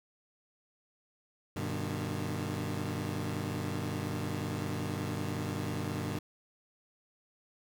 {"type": "chord", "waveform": "20% pulse", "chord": "G augmented", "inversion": "none", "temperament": "equal with one note detuned", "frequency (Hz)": [98, 123.47, 152.19], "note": ["G2", "B2", "D#3"], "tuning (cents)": [0, 0, -38], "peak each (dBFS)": [-32, -34, -33], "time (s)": [1.56, 6.19], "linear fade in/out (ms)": 5, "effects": []}